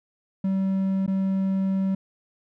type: tone with dropouts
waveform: triangle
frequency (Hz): 192.1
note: G3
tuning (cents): -35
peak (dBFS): -19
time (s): 0.44-1.95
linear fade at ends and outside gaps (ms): 5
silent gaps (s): 1.064-1.077
effects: none